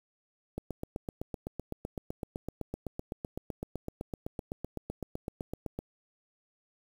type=click train; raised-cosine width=2 ms; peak=-22 dBFS; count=42; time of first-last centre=0.58-5.79 s; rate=7.87 Hz; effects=8-bit